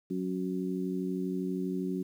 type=harmonic tone; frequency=92.5 Hz; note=F#2; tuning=in tune; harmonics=2 / 3 / 4; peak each=-33 / -35 / -36 dBFS; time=0.1-2.03 s; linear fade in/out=10 ms; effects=10-bit